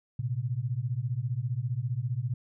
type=beating tone pair; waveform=sine; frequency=115.2 / 130.2 Hz; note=A#2 / C3; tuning=-20 / -8 cents; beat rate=15 Hz; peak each=-31 dBFS; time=0.19-2.34 s; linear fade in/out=5 ms; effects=none